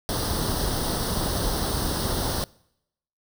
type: noise with comb filter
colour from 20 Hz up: pink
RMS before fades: -26 dBFS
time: 0.09-2.44 s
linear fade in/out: 0 ms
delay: 0.21 ms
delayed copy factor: +0.8
effects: noise-tail reverb RT60 0.8 s tail -24 dB re dry